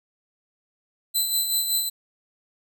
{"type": "tone with tremolo", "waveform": "10% pulse", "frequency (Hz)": 4028, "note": "B7", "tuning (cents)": 33, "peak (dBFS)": -13, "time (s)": [1.14, 1.9], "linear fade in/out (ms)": 20, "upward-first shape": "sine", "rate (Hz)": 5.3, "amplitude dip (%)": 50, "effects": []}